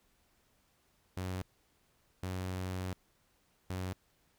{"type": "tone bursts at uneven times", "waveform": "sawtooth", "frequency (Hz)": 92.5, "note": "F#2", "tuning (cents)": 0, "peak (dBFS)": -32, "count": 3, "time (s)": [[1.17, 1.42], [2.23, 2.93], [3.7, 3.93]], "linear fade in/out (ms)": 0, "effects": ["pink hiss -72 dBFS RMS until 4.38 s"]}